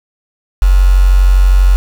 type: tone with quantisation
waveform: sine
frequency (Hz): 46.25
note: F#1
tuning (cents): 0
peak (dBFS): -4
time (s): 0.62-1.76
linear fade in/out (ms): 0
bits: 4
effects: none